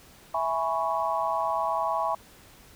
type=chord; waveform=sine; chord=C# minor seventh; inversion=first; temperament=equal; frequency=659.3 / 830.6 / 987.8 / 1108.7 Hz; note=E5 / G#5 / B5 / C#6; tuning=0 / 0 / 0 / 0 cents; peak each=-30 dBFS; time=0.34-2.15 s; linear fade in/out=5 ms; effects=pink hiss -53 dBFS RMS until 2.75 s